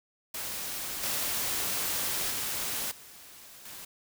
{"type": "noise with level steps", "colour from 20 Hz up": "white", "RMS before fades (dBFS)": [-36, -31, -33, -50, -44], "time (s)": [0.34, 3.85], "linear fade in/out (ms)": 5, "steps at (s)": [1.03, 2.3, 2.91, 3.65], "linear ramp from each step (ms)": 5, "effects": []}